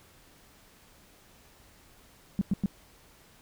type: tone bursts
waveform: sine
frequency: 196 Hz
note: G3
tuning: in tune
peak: -22 dBFS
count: 3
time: 2.39-2.659 s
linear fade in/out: 0 ms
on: 23 ms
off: 100 ms
effects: pink hiss -58 dBFS RMS until 3.41 s